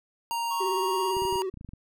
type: tone with pitch glide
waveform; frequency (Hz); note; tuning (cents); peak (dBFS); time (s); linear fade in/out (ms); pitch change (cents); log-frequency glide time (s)
square; 932.3 to 948; A#5 to A#5; 0 to +29; -28; 0.31-1.42; 0; +29; 0.64-1.31
type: tone with tremolo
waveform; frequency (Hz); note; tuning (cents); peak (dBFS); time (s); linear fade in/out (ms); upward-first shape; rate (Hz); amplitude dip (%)
triangle; 1100; C#6; -14; -30; 0.5-1.12; 20; triangle; 12; 25
type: tone with vibrato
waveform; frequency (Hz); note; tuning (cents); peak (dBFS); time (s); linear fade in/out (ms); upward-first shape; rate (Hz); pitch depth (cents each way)
triangle; 379.4; F#4; +43; -26; 0.6-1.5; 10; triangle; 18; 58
type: clicks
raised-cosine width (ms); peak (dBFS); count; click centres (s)
5; -30; 11; 1.168 / 1.221 / 1.252 / 1.326 / 1.357 / 1.541 / 1.573 / 1.611 / 1.647 / 1.69 / 1.735
effects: none